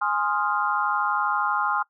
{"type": "chord", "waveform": "sine", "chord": "F minor seventh", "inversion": "first", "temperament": "equal", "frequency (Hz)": [830.6, 1046.5, 1244.5, 1396.9], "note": ["Ab5", "C6", "Eb6", "F6"], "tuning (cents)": [0, 0, 0, 0], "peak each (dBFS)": -27, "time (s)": [0.01, 1.83], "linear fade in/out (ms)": 10, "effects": ["noise-tail reverb RT60 0.1 s tail -21 dB re dry"]}